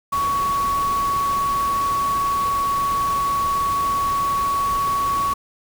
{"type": "tone in noise", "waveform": "sine", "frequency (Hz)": 1120, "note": "C#6", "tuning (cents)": 18, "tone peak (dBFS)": -18, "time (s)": [0.12, 5.34], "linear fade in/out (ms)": 10, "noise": "pink", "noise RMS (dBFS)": -32, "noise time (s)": [0.12, 5.34], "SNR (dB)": 11, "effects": []}